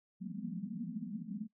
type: band-pass noise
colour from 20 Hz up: white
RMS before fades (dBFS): -41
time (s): 0.2-1.48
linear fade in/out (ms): 50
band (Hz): 170 to 240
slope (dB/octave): 96
effects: noise-tail reverb RT60 0.1 s tail -23 dB re dry